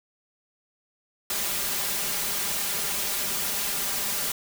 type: noise with comb filter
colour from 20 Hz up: white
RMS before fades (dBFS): -28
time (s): 1.3-4.32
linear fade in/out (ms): 2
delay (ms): 5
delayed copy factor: +0.65
effects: none